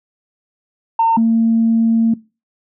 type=tone pair in turn; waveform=sine; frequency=909 / 227.2 Hz; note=A#5 / A#3; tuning=-44 / -44 cents; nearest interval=2 octaves; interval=2400 cents; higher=first; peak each=-9 dBFS; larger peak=neither; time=0.99-1.17 / 1.17-2.14 s; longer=second; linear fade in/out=5 ms; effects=noise-tail reverb RT60 0.3 s tail -22 dB re dry + tanh soft clip ceiling -5 dBFS